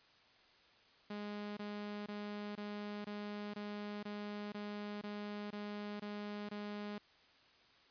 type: tone bursts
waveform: sawtooth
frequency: 207 Hz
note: G#3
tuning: 5 cents flat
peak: -38 dBFS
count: 12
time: 1.1-6.982 s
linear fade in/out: 5 ms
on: 470 ms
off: 22 ms
effects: white hiss -66 dBFS RMS until 7.9 s + resampled to 11025 Hz